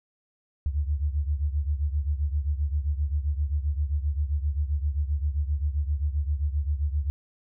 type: beating tone pair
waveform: sine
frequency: 71.1 / 78.7 Hz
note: C#2 / D#2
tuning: +45 / +20 cents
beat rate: 7.6 Hz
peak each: -25 / -29 dBFS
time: 0.66-7.1 s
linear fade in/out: 0 ms
effects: none